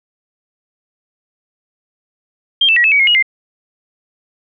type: tone with pitch steps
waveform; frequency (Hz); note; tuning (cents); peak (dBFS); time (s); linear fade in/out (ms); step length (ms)
sine; 3192 / 2651 / 1919 / 2608 / 2265 / 2152 / 2892 / 2094; G7 / E7 / A#6 / E7 / C#7 / C7 / F#7 / C7; +31 / +9 / +50 / -19 / +37 / +48 / -40 / +1; -8; 2.61-3.226; 5; 77
effects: none